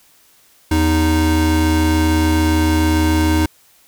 square tone pair together, 81.4 / 311 Hz, E2 / D#4, -21 / -1 cents, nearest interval octave + major seventh, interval 2320 cents, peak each -16 dBFS, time 0.71-3.46 s, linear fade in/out 5 ms, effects white hiss -52 dBFS RMS until 3.87 s

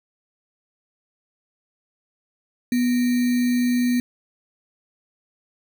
sine tone with sample-and-hold, 245.2 Hz, B3, 12 cents flat, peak -17 dBFS, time 2.72-4 s, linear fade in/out 2 ms, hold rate 2100 Hz, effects none

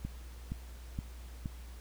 click train, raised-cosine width 5 ms, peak -24 dBFS, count 4, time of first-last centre 0.05-1.458 s, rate 2.13 Hz, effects added 60 Hz sine -45 dBFS peak until 1.8 s + pink hiss -57 dBFS RMS until 1.8 s

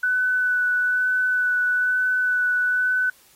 sine tone with vibrato, 1493 Hz, F#6, 15 cents sharp, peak -18 dBFS, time 0.03-3.1 s, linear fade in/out 5 ms, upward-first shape sine, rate 1.1 Hz, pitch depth 12 cents each way, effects white hiss -55 dBFS RMS until 3.35 s + AAC 48 kbps

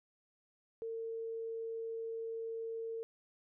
sine tone, 453.5 Hz, A#4, 48 cents flat, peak -38 dBFS, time 0.82-3.03 s, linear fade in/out 0 ms, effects none

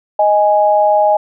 sine tone pair together, 623.5 / 830 Hz, D#5 / G#5, +3 / -1 cents, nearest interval perfect fourth, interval 496 cents, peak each -11 dBFS, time 0.19-1.17 s, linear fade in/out 5 ms, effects none

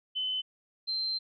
sine tone pair in turn, 3035 / 4128 Hz, F#7 / C8, +43 / -24 cents, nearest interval perfect fourth, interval 533 cents, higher second, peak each -29 / -29 dBFS, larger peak neither, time 0.15-0.42 / 0.87-1.19 s, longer second, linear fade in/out 20 ms, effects none

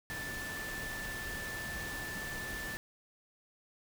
sine tone in noise, 1760 Hz, A6, in tune, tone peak -40 dBFS, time 0.1-2.77 s, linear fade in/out 0 ms, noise pink, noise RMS -43 dBFS, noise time 0.1-2.77 s, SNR 0 dB, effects none

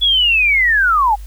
sine linear sweep, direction down, 3429 to 784 Hz, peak -10 dBFS, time 0.01-1.16 s, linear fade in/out 20 ms, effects added 50 Hz sine -28 dBFS peak until 1.26 s + white hiss -48 dBFS RMS until 1.26 s

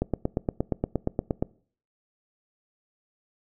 click train, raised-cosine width 2 ms, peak -11 dBFS, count 13, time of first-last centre 0.02-1.425 s, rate 8.54 Hz, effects noise-tail reverb RT60 0.5 s tail -23 dB re dry

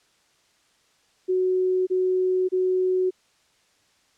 sine tone bursts, 370 Hz, F#4, in tune, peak -19 dBFS, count 3, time 1.28-3.108 s, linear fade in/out 20 ms, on 590 ms, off 29 ms, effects white hiss -63 dBFS RMS until 4.17 s + low-pass 7000 Hz 12 dB/octave

